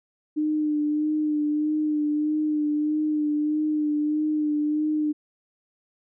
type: tone with vibrato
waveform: sine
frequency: 302.1 Hz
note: D4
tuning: 49 cents sharp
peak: -21 dBFS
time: 0.36-5.13 s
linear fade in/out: 20 ms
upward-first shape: sine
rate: 1.6 Hz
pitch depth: 25 cents each way
effects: none